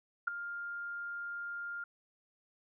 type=tone with ADSR envelope; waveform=sine; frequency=1403 Hz; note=F6; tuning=8 cents sharp; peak=-24 dBFS; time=0.27-1.84 s; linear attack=10 ms; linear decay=3 ms; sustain=-14 dB; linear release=4 ms; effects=none